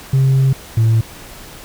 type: tone pair in turn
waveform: sine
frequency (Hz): 133.9 / 112.6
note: C3 / A2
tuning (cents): +40 / +40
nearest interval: minor third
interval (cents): 300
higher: first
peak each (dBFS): -7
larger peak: neither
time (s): 0.13-0.53 / 0.77-1.01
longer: first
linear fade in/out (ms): 5
effects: tanh soft clip ceiling -8 dBFS + pink hiss -36 dBFS RMS until 1.64 s